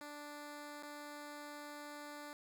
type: tone with dropouts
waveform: 10% pulse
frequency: 293.7 Hz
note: D4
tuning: in tune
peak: -39 dBFS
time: 0.01-2.33 s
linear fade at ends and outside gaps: 1 ms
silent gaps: 0.826-0.832 s
effects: none